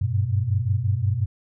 sine tone cluster, 95 / 100.6 / 122 Hz, F#2 / G2 / B2, +46 / +45 / -21 cents, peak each -24 dBFS, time 0.01-1.26 s, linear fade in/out 10 ms, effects none

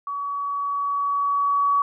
sine tone with level ramp, 1133 Hz, C#6, 37 cents sharp, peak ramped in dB -26 to -16 dBFS, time 0.07-1.82 s, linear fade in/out 2 ms, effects none

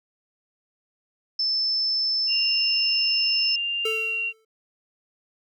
sine tone, 5274 Hz, E8, in tune, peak -21 dBFS, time 1.39-3.56 s, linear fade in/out 5 ms
sine tone with pitch glide, 2794 to 2754 Hz, F7 to F7, 0 to -25 cents, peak -24 dBFS, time 2.27-4.33 s, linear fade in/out 50 ms, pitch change -25 cents, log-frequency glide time 3.88-3.98 s
square tone with exponential decay, 441.8 Hz, A4, 7 cents sharp, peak -25 dBFS, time 3.85-4.45 s, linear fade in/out 5 ms, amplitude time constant 130 ms
effects none

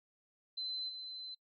sine tone with level steps, 4056 Hz, B7, 45 cents sharp, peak -37 / -43 dBFS, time 0.57-1.35 s, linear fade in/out 10 ms, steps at 0.88 s, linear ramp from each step 20 ms, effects noise-tail reverb RT60 0.1 s tail -25 dB re dry

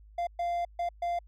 triangle tone bursts at uneven times, 694 Hz, F5, 11 cents flat, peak -26 dBFS, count 4, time 0.18-0.27 / 0.39-0.65 / 0.79-0.89 / 1.02-1.19 s, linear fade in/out 5 ms, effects added 52 Hz sine -51 dBFS peak until 1.27 s

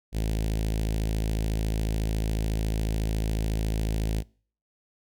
sawtooth tone with notch filter, 54 Hz, A1, 32 cents flat, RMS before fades -27 dBFS, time 0.12-4.24 s, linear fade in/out 50 ms, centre 1200 Hz, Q 0.62, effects noise-tail reverb RT60 0.5 s tail -26 dB re dry

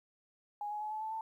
sine tone with pitch steps, 828 / 839.6 / 851.3 / 863.2 / 875.2 / 887.4 Hz, G#5 / G#5 / G#5 / A5 / A5 / A5, -5 / +19 / +43 / -33 / -9 / +14 cents, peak -36 dBFS, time 0.61-1.21 s, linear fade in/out 2 ms, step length 100 ms, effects 12-bit

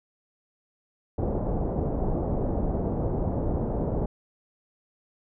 pink low-pass noise, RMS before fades -27 dBFS, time 1.18-4.06 s, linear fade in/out 5 ms, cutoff 710 Hz, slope 24 dB/octave, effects none

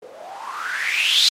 violet noise with low-pass filter sweep, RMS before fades -22 dBFS, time 0.02-1.29 s, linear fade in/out 5 ms, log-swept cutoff 460 to 4200 Hz, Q 7.6, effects MP3 64 kbps

